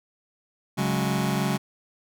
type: chord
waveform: sawtooth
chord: C# suspended fourth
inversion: none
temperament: just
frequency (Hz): 138.59 / 184.79 / 207.9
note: C#3 / F#3 / G#3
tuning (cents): 0 / -2 / +2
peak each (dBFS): -23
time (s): 0.77-1.58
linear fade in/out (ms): 20
type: click train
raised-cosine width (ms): 2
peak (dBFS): -32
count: 21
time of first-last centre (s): 0.8-1.354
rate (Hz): 36.1
effects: none